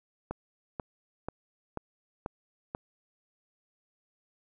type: click train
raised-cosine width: 1 ms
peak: -20 dBFS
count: 6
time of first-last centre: 0.31-2.749 s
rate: 2.05 Hz
effects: none